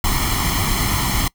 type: noise with comb filter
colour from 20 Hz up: pink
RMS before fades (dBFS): -19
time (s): 0.04-1.28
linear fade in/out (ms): 2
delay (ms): 0.95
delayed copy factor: +0.75
effects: noise-tail reverb RT60 0.1 s tail -23 dB re dry